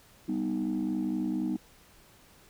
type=chord; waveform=sine; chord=G augmented; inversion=none; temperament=equal; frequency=196 / 246.9 / 311.1 Hz; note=G3 / B3 / D#4; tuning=0 / 0 / 0 cents; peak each=-32 / -31 / -30 dBFS; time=0.28-1.57 s; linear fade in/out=10 ms; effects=tanh soft clip ceiling -23 dBFS + pink hiss -58 dBFS RMS until 2.49 s